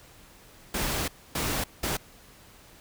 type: noise bursts at uneven times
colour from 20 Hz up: pink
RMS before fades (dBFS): -29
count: 3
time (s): 0.74-1.08 / 1.35-1.64 / 1.83-1.97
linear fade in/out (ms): 5
effects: pink hiss -53 dBFS RMS until 2.8 s